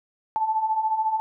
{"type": "beating tone pair", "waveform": "sine", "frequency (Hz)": [864, 878], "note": ["A5", "A5"], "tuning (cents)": [-32, -4], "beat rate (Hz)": 14, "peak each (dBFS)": [-28, -22], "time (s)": [0.36, 1.2], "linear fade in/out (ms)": 0, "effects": []}